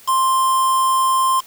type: tone with quantisation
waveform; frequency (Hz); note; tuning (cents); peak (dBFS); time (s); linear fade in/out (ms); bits
triangle; 1050; C6; +6; -12; 0.07-1.41; 20; 4
effects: white hiss -45 dBFS RMS until 1.46 s